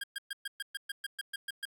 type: tone bursts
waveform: 25% pulse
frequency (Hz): 1615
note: G#6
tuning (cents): -49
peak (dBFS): -31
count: 12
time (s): 0.01-1.654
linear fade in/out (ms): 5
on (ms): 27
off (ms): 120
effects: none